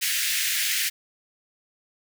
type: high-pass noise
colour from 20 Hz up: pink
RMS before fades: -25 dBFS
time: 0.01-0.9 s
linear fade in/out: 20 ms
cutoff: 1700 Hz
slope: 48 dB/octave
effects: none